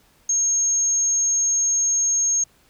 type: tone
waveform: sine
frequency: 6500 Hz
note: G#8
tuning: 38 cents flat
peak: -17 dBFS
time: 0.29-2.44 s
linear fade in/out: 5 ms
effects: pink hiss -58 dBFS RMS until 2.69 s